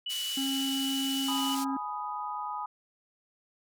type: tone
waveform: sine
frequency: 2958 Hz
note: F#7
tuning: 1 cent flat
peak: -32 dBFS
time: 0.06-1.55 s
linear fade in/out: 5 ms
type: band-pass noise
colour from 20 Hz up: pink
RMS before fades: -39 dBFS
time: 0.09-1.65 s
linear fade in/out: 20 ms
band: 3700 to 13000 Hz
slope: 12 dB/octave
type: harmonic tone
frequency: 270.7 Hz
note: C#4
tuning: 41 cents flat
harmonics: 1 / 3 / 5 / 6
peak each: -30 / -46 / -53 / -54 dBFS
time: 0.37-1.77 s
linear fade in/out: 5 ms
type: chord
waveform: sine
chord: G# minor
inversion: none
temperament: equal with one note detuned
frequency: 838.3 / 987.8 / 1244.5 Hz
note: G#5 / B5 / D#6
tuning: +16 / 0 / 0 cents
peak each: -37 dBFS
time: 1.28-2.66 s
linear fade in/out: 5 ms
effects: none